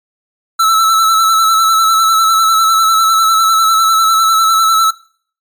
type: tone with vibrato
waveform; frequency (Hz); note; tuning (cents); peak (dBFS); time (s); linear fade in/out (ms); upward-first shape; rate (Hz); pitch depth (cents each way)
square; 1318.5; E6; 0; -8; 0.59-4.91; 10; square; 10; 25
effects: noise-tail reverb RT60 0.5 s tail -21 dB re dry + MP3 96 kbps